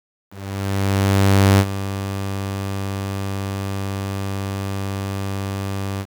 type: tone with ADSR envelope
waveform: sawtooth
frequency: 98 Hz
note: G2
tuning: in tune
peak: -6 dBFS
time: 0.29-6.06 s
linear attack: 1300 ms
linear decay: 57 ms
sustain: -13 dB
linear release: 53 ms
effects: 7-bit